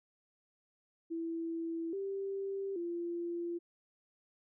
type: tone with pitch steps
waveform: sine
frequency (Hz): 330.7 / 391.9 / 343.4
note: E4 / G4 / F4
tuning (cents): +6 / 0 / -29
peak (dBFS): -35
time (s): 1.1-3.59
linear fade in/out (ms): 20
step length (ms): 830
effects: none